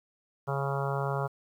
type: harmonic tone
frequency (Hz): 138.59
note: C#3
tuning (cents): 0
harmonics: 1 / 3 / 4 / 5 / 6 / 7 / 8 / 9 / 10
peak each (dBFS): -31 / -36 / -37 / -38 / -39 / -39 / -40 / -41 / -41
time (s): 0.47-1.28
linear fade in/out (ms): 20
effects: 10-bit